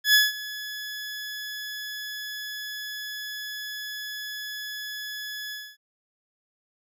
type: tone with ADSR envelope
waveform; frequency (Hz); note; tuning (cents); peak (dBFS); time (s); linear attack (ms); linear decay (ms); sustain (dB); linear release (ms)
20% pulse; 1700; G#6; +40; -9; 0.04-5.77; 100; 180; -19; 250
effects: none